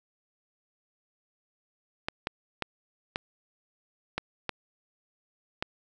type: clicks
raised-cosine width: 0.3 ms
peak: -13 dBFS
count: 7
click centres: 2.085 / 2.271 / 2.623 / 3.159 / 4.18 / 4.493 / 5.625 s
effects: none